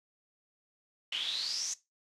pink noise with band-pass filter sweep, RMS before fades -35 dBFS, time 1.12-1.74 s, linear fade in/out 5 ms, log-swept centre 2900 to 6500 Hz, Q 10, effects noise-tail reverb RT60 0.2 s tail -17 dB re dry + low-pass 10000 Hz 12 dB/octave

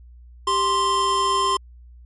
square tone pair together, 392 / 1046.5 Hz, G4 / C6, 0 / 0 cents, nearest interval octave + perfect fourth, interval 1700 cents, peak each -27 / -19 dBFS, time 0.47-1.57 s, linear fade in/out 5 ms, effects added 60 Hz sine -42 dBFS peak until 2.05 s + MP3 48 kbps

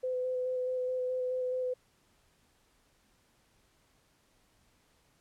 sine tone with vibrato, 507 Hz, B4, 45 cents sharp, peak -30 dBFS, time 0.03-1.74 s, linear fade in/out 10 ms, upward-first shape square, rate 4.7 Hz, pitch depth 11 cents each way, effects pink hiss -69 dBFS RMS until 5.2 s + low-pass 12000 Hz 12 dB/octave

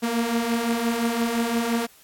sawtooth beating tone pair, 228.6 / 234.4 Hz, A#3 / A#3, -34 / +10 cents, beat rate 5.8 Hz, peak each -24 / -19 dBFS, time 0.02-1.87 s, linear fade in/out 20 ms, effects white hiss -54 dBFS RMS until 2.03 s + AAC 64 kbps

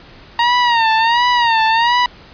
sawtooth tone with vibrato, 932.3 Hz, A#5, in tune, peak -7 dBFS, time 0.39-2.06 s, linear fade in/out 2 ms, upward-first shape sine, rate 1.4 Hz, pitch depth 93 cents each way, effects pink hiss -41 dBFS RMS until 2.33 s + resampled to 11025 Hz

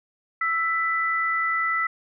sine tone pair together, 1324.9 / 1987 Hz, E6 / B6, +8 / +10 cents, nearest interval perfect fifth, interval 702 cents, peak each -24 dBFS, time 0.41-1.87 s, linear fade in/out 5 ms, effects none

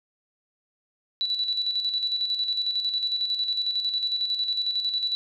sine tone with tremolo, 3951 Hz, B7, in tune, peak -22 dBFS, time 1.21-5.15 s, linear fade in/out 0 ms, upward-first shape square, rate 11 Hz, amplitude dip 50%, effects none

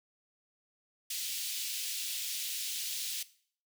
pink high-pass noise, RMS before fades -37 dBFS, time 1.1-3.23 s, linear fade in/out 5 ms, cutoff 2900 Hz, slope 24 dB/octave, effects noise-tail reverb RT60 0.5 s tail -17 dB re dry

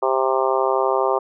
harmonic tone, 132 Hz, C3, 16 cents sharp, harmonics 3 / 4 / 5 / 6 / 7 / 8 / 9, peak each -22 / -23 / -24 / -25 / -25 / -26 / -27 dBFS, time 0.02-1.19 s, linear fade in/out 10 ms, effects none

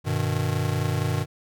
square chord, G augmented, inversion none, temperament just, 98 / 122.5 / 153.12 Hz, G2 / B2 / D#3, 0 / -14 / -27 cents, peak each -28 dBFS, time 0.04-1.26 s, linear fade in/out 50 ms, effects none

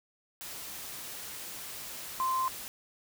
sine tone in noise, 1042 Hz, C6, 7 cents flat, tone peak -27 dBFS, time 2.2-2.48 s, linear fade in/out 0 ms, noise white, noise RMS -42 dBFS, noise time 0.41-2.68 s, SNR +12 dB, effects none

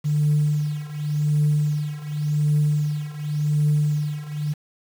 sine tone with tremolo, 149.1 Hz, D3, 27 cents sharp, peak -14 dBFS, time 0.04-4.54 s, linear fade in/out 20 ms, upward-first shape triangle, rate 0.89 Hz, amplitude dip 90%, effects tanh soft clip ceiling -12 dBFS + 7-bit

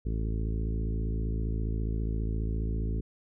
harmonic tone with a mistuned harmonic, 54.9 Hz, A1, 3 cents flat, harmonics 1 / 2 / 3 / 4 / 5 / 6 / 7 / 8, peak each -29 / -35 / -39 / -41 / -43 / -45 / -46 / -47 dBFS, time 0.05-3.01 s, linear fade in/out 10 ms, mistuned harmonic 1, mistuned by +16 cents, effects none

